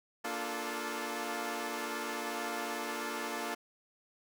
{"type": "chord", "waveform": "10% pulse", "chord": "Bb major seventh", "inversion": "none", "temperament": "equal with one note detuned", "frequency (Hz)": [233.1, 293.7, 349.2, 434.9], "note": ["Bb3", "D4", "F4", "A4"], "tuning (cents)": [0, 0, 0, -20], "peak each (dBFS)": -33, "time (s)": [0.24, 3.55], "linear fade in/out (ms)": 10, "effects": []}